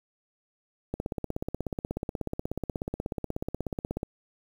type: click train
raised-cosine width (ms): 2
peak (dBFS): -17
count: 52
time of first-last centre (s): 0.94-4.031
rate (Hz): 16.5
effects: 8-bit

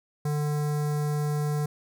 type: tone with notch filter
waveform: square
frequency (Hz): 148.5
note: D3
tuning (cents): +20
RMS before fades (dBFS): -27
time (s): 0.25-1.66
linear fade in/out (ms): 5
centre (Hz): 2900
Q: 0.61
effects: none

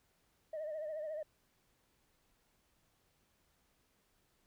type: tone with vibrato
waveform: sine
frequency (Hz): 618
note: D#5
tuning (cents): -12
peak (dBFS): -37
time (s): 0.53-1.23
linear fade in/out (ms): 5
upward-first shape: triangle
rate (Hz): 14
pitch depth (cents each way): 83
effects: tanh soft clip ceiling -36 dBFS + pink hiss -75 dBFS RMS until 4.46 s

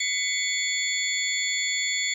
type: tone cluster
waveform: sine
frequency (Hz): 2024 / 2215 / 3438 / 4399 / 7110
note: B6 / C#7 / A7 / C#8 / A8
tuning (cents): +42 / -2 / -41 / -14 / +17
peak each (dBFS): -31 / -29 / -30 / -33 / -30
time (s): 0-2.14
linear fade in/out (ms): 5
effects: 9-bit

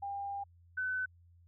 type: tone pair in turn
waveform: sine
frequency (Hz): 800 / 1510.2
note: G5 / F#6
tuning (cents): +35 / +35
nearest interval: major seventh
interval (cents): 1100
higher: second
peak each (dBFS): -36 / -32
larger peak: second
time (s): 0.02-0.44 / 0.77-1.06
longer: first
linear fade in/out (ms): 10
effects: added 86 Hz sine -59 dBFS peak until 1.47 s

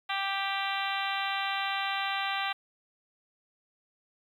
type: harmonic tone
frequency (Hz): 392.5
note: G4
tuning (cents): +2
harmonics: 2 / 3 / 4 / 5 / 6 / 7 / 8 / 9 / 10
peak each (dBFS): -34 / -36 / -37 / -38 / -39 / -39 / -40 / -41 / -41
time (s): 0.09-2.53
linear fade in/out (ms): 10
effects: 10-bit

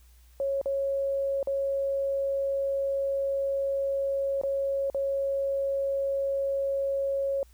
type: tone with dropouts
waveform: sine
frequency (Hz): 550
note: C#5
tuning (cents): -14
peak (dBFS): -25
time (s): 0.4-7.43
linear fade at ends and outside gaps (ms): 1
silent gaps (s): 0.614-0.658 / 1.429-1.472 / 4.414-4.435 / 4.9-4.946
effects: added 60 Hz sine -53 dBFS peak until 7.53 s + white hiss -64 dBFS RMS until 7.53 s

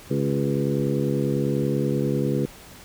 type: harmonic tone with a mistuned harmonic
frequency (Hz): 70.2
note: C#2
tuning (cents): +22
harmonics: 2 / 3 / 4 / 5 / 6 / 7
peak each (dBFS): -25 / -27 / -28 / -29 / -30 / -30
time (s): 0.1-2.46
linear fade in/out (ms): 10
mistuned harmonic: 6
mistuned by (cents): -37
effects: pink hiss -45 dBFS RMS until 2.84 s

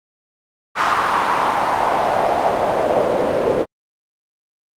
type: noise with band-pass filter sweep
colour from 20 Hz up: pink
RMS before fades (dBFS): -17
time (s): 0.75-3.66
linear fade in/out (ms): 50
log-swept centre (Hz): 1200 to 470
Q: 3.1
effects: Opus 48 kbps

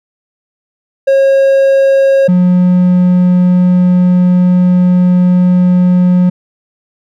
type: tone pair in turn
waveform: triangle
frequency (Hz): 543 / 180.11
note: C#5 / F#3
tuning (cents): -36 / -46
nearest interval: octave + perfect fifth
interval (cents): 1910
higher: first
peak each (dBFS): -3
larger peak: neither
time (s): 1.07-2.28 / 2.28-6.3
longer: second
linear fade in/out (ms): 10
effects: none

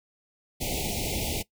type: band-stop noise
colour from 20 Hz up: pink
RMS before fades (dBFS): -30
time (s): 0.6-1.43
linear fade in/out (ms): 20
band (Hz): 850 to 2100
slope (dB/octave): 96
effects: noise-tail reverb RT60 0.1 s tail -19 dB re dry

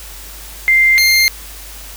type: tone pair in turn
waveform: sine / 25% pulse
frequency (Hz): 2093 / 2108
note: C7 / C7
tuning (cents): 0 / +12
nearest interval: unison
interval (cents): 12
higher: second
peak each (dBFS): -7 / -5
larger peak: second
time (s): 0.68-0.98 / 0.98-1.28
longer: neither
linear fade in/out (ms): 0
effects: added 50 Hz sine -34 dBFS peak until 1.96 s + white hiss -34 dBFS RMS until 1.96 s

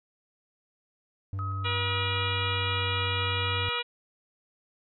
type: tone with pitch glide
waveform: triangle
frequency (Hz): 97 to 94.95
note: G2 to F#2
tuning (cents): -18 to +45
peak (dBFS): -28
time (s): 1.33-3.69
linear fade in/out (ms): 0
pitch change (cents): -37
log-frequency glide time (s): 2.19-2.94
type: tone with tremolo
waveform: sine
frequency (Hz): 1271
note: D#6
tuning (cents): +36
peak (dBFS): -34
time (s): 1.39-3.79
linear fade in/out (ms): 0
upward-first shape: square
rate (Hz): 3.9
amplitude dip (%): 25
type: harmonic tone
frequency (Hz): 480.3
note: B4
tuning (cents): -48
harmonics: 1 / 2 / 3 / 4 / 5 / 6 / 7 / 8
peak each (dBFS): -37 / -38 / -39 / -39 / -34 / -34 / -37 / -38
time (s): 1.64-3.83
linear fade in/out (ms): 20
effects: none

